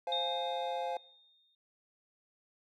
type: chord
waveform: triangle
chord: F minor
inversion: second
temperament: just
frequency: 523.8 / 698.5 / 838.1 Hz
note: C5 / F5 / Ab5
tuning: +2 / 0 / +16 cents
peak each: -36 dBFS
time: 0.07-0.97 s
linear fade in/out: 2 ms
type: tone with exponential decay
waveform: sine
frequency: 3668 Hz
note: A#7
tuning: 29 cents flat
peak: -31 dBFS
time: 0.12-1.55 s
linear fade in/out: 2 ms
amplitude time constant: 310 ms
effects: noise-tail reverb RT60 0.6 s tail -24 dB re dry